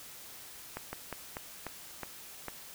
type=slowing click train; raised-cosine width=0.5 ms; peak=-22 dBFS; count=7; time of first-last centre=0.77-2.483 s; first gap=160 ms; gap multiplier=1.23; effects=white hiss -49 dBFS RMS until 2.74 s